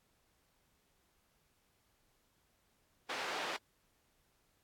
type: band-pass noise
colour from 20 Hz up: pink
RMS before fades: -40 dBFS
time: 3.09-3.57 s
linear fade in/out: 10 ms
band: 610 to 3500 Hz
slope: 12 dB/octave
effects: pink hiss -75 dBFS RMS until 4.63 s + AAC 64 kbps